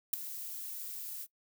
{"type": "noise with ADSR envelope", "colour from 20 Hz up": "violet", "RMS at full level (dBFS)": -25, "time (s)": [0.13, 1.27], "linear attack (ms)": 7, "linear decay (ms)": 5, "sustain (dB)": -17, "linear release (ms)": 45, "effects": ["noise-tail reverb RT60 0.1 s tail -20 dB re dry"]}